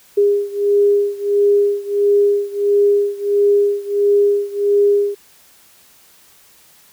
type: beating tone pair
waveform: sine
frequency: 406.1 / 407.6 Hz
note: G#4 / G#4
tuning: -39 / -32 cents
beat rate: 1.5 Hz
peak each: -14 / -16 dBFS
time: 0.17-5.15 s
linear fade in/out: 10 ms
effects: white hiss -49 dBFS RMS until 6.92 s